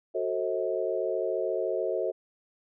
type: chord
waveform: sine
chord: F# diminished seventh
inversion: none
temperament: just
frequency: 370 / 444 / 532.8 / 639.4 Hz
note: F#4 / A4 / C5 / Eb5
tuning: 0 / +16 / +31 / +47 cents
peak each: -32 dBFS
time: 0.14-2.12 s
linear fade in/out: 20 ms
effects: none